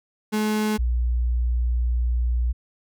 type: tone pair in turn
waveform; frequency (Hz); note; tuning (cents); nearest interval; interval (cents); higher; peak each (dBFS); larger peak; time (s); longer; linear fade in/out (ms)
35% pulse / sine; 213.8 / 60; A3 / B1; -49 / -49; octave + minor seventh; 2200; first; -19; neither; 0.32-0.78 / 0.78-2.53; second; 20
effects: none